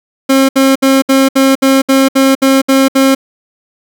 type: tone bursts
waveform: 30% pulse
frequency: 268.6 Hz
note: C4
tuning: 46 cents sharp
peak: -3 dBFS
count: 11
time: 0.29-3.15 s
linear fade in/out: 10 ms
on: 200 ms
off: 66 ms
effects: none